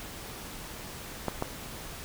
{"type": "clicks", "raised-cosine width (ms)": 1, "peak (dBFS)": -14, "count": 2, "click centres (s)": [1.283, 1.424], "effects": ["pink hiss -42 dBFS RMS until 2.04 s"]}